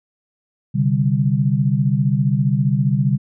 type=chord; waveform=sine; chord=C suspended second; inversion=none; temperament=equal with one note detuned; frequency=130.81 / 145.82 / 196 Hz; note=C3 / D3 / G3; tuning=0 / -12 / 0 cents; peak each=-18 / -18 / -20 dBFS; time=0.74-3.18 s; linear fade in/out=20 ms; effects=none